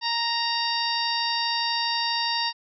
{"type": "harmonic tone with a mistuned harmonic", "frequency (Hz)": 932.3, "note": "A#5", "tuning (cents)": 0, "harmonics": [1, 2, 3, 4, 5, 6], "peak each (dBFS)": [-28, -32, -33, -31, -28, -34], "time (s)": [0.01, 2.53], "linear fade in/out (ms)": 50, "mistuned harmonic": 6, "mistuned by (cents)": -38, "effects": []}